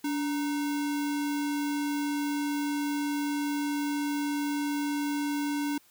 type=tone with sample-and-hold; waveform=sine; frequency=289.1 Hz; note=D4; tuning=27 cents flat; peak=-27 dBFS; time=0.04-5.78 s; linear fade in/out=5 ms; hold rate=1225 Hz; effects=white hiss -61 dBFS RMS until 5.9 s